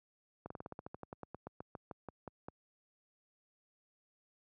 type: slowing click train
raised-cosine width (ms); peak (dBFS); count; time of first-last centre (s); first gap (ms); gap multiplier
1; -30; 20; 0.46-2.485; 44; 1.09
effects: high-pass 80 Hz 12 dB/octave